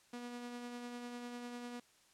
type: tone with tremolo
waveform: sawtooth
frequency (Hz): 242.2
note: B3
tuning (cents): -34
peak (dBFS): -39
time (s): 0.13-1.8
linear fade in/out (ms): 5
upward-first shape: sine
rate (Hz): 10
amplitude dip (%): 30
effects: white hiss -68 dBFS RMS until 2.13 s + low-pass 9000 Hz 12 dB/octave